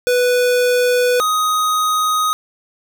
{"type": "tone pair in turn", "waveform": "square", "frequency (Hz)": [493.9, 1252.1], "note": ["B4", "D#6"], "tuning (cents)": [0, 11], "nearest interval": "octave + major third", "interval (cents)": 1611, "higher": "second", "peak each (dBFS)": [-13, -15], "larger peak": "first", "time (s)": [[0.07, 1.2], [1.2, 2.33]], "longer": "neither", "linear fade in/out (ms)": 0, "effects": []}